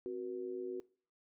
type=tone with amplitude modulation; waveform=sine; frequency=370 Hz; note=F#4; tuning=in tune; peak=-34 dBFS; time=0.06-0.8 s; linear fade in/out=0 ms; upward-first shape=sine; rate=108 Hz; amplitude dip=75%; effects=noise-tail reverb RT60 0.4 s tail -21 dB re dry